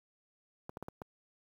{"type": "clicks", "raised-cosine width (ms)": 1, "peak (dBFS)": -28, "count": 5, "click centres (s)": [0.694, 0.771, 0.826, 0.884, 1.018], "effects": ["high-pass 60 Hz 12 dB/octave", "9-bit"]}